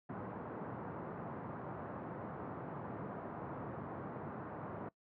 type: band-pass noise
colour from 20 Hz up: pink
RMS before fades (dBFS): -45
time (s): 0.09-4.89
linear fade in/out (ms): 5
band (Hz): 110 to 1300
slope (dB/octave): 24
effects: noise-tail reverb RT60 0.1 s tail -21 dB re dry